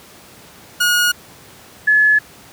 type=tone pair in turn; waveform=sawtooth / sine; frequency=1442 / 1711.4 Hz; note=F#6 / A6; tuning=-45 / -48 cents; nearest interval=minor third; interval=297 cents; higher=second; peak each=-9 dBFS; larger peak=neither; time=0.8-1.12 / 1.87-2.19 s; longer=neither; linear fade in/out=10 ms; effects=pink hiss -42 dBFS RMS until 2.52 s + high-pass 100 Hz 12 dB/octave